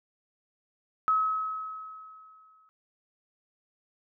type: tone with exponential decay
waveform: sine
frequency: 1283 Hz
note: E6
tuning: 47 cents flat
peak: -20 dBFS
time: 1.08-2.69 s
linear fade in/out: 0 ms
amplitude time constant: 350 ms
effects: none